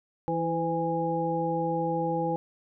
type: harmonic tone with a mistuned harmonic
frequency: 164.81 Hz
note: E3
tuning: in tune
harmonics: 1 / 2 / 3 / 5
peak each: -32 / -32 / -30 / -30 dBFS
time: 0.28-2.36 s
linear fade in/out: 0 ms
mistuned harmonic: 3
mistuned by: +35 cents
effects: none